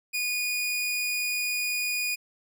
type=tone; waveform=sawtooth; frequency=2458 Hz; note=D#7; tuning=22 cents flat; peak=-23 dBFS; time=0.13-2.16 s; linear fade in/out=20 ms; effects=none